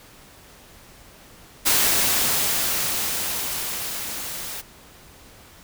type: noise with level ramp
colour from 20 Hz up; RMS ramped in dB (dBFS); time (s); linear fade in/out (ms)
white; -18 to -33; 1.65-4.62; 20
effects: pink hiss -48 dBFS RMS until 5.63 s